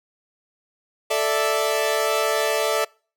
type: chord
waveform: sawtooth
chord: A suspended fourth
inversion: none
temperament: equal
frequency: 440 / 587.3 / 659.3 Hz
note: A4 / D5 / E5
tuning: 0 / 0 / 0 cents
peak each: -20 dBFS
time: 1.1-2.85 s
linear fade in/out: 10 ms
effects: noise-tail reverb RT60 0.4 s tail -26 dB re dry